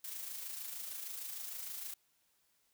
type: noise with amplitude modulation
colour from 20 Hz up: blue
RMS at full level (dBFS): -42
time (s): 0.04-1.94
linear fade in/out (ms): 5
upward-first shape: sine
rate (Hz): 26.5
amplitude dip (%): 45
effects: white hiss -75 dBFS RMS until 2.73 s